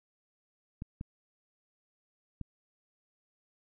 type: clicks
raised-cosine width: 5 ms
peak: -26 dBFS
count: 3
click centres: 0.821 / 1.011 / 2.413 s
effects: none